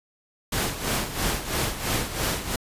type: noise with tremolo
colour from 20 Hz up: pink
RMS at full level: -24 dBFS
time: 0.52-2.56 s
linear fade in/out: 5 ms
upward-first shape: sine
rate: 3 Hz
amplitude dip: 70%
effects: resampled to 32000 Hz